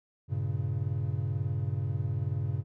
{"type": "chord", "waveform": "triangle", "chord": "G diminished", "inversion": "none", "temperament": "equal", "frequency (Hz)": [98, 116.54, 138.59], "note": ["G2", "Bb2", "Db3"], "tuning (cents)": [0, 0, 0], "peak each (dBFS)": [-30, -32, -31], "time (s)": [0.28, 2.64], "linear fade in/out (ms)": 50, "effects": []}